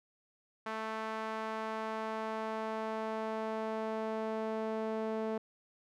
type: tone with band-pass filter sweep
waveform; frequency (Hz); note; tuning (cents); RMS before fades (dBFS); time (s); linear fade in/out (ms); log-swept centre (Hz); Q
sawtooth; 220; A3; 0; -37; 0.66-5.38; 5; 1200 to 520; 1.2
effects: none